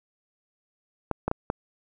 clicks, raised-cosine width 1 ms, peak -11 dBFS, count 4, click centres 1.113 / 1.28 / 1.314 / 1.501 s, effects none

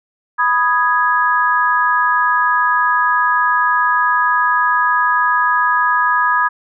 sine chord, G# minor, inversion first, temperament equal, 987.8 / 1244.5 / 1661.2 Hz, B5 / D#6 / G#6, 0 / 0 / 0 cents, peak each -16 dBFS, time 0.38-6.49 s, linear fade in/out 20 ms, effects none

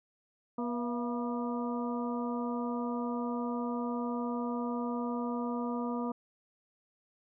harmonic tone with a mistuned harmonic, 241.3 Hz, B3, 40 cents flat, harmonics 1 / 2 / 3 / 4 / 5, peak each -33 / -39 / -43 / -41 / -43 dBFS, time 0.58-6.12 s, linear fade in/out 5 ms, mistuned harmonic 3, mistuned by -82 cents, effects none

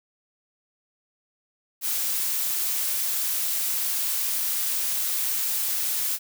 blue noise, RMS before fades -26 dBFS, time 1.81-6.19 s, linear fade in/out 50 ms, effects none

